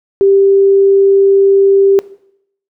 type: tone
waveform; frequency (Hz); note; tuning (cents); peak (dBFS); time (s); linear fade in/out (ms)
sine; 393.1; G4; +5; -5; 0.21-1.99; 0
effects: noise-tail reverb RT60 0.7 s tail -19 dB re dry